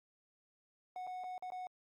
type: tone with dropouts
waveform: triangle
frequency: 735 Hz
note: F#5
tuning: 12 cents flat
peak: -39 dBFS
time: 0.96-1.67 s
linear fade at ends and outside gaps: 1 ms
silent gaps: 1.068-1.073 / 1.237-1.241 / 1.38-1.424 / 1.503-1.52 s
effects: Opus 48 kbps